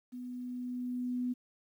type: tone with level ramp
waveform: sine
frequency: 248.1 Hz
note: B3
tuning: 8 cents sharp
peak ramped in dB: -40 to -30 dBFS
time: 0.12-1.34 s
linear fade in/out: 20 ms
effects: 11-bit